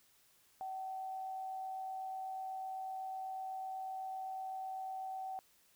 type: tone with amplitude modulation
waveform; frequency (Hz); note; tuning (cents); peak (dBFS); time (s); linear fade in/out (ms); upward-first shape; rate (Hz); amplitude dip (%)
sine; 761; F#5; +48; -38; 0.61-5.39; 0; sine; 108; 35
effects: white hiss -69 dBFS RMS until 5.75 s